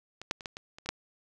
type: clicks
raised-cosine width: 0.2 ms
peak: -24 / -11 / -27 / -18 / -23 / -29 / -24 / -12 dBFS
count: 8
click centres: 0.216 / 0.311 / 0.408 / 0.458 / 0.569 / 0.785 / 0.86 / 0.89 s
effects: none

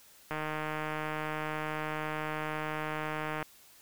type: click train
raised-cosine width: 0.5 ms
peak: -20 dBFS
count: 481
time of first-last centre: 0.31-3.427 s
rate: 154 Hz
effects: white hiss -58 dBFS RMS until 3.81 s

